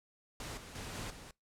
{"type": "noise with level steps", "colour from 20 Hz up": "pink", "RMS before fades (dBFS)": [-43, -50, -44, -42, -51], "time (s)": [0.4, 1.31], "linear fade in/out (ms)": 2, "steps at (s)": [0.57, 0.75, 0.94, 1.1], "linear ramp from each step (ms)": 5, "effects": ["noise-tail reverb RT60 0.2 s tail -24 dB re dry", "low-pass 10000 Hz 12 dB/octave"]}